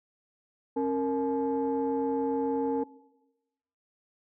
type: tone cluster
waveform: sine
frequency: 271.7 / 463.5 / 856 Hz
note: C#4 / A#4 / A5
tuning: -35 / -10 / -48 cents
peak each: -28 / -28 / -33 dBFS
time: 0.76-2.84 s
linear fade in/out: 10 ms
effects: noise-tail reverb RT60 1.0 s tail -20 dB re dry + tanh soft clip ceiling -19 dBFS